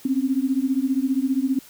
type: beating tone pair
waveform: sine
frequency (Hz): 258.4 / 273.4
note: C4 / C#4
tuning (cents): -21 / -24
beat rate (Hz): 15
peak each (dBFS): -22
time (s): 0.05-1.59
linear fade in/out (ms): 5
effects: white hiss -48 dBFS RMS until 1.69 s